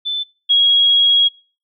sine tone pair in turn, 3520 / 3305 Hz, A7 / G#7, 0 / -9 cents, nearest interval minor second, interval 109 cents, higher first, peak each -18 / -9 dBFS, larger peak second, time 0.05-0.24 / 0.49-1.29 s, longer second, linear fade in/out 20 ms, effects noise-tail reverb RT60 0.4 s tail -26 dB re dry

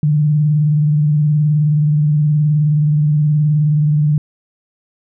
sine tone with vibrato, 150 Hz, D3, 37 cents sharp, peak -10 dBFS, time 0.03-4.18 s, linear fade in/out 2 ms, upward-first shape sine, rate 19 Hz, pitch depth 52 cents each way, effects none

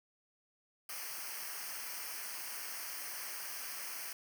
white noise with comb filter, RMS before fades -43 dBFS, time 0.89-4.13 s, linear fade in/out 5 ms, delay 0.27 ms, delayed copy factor -0.85, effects none

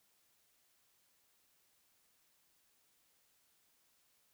silence, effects white hiss -74 dBFS RMS until 4.33 s

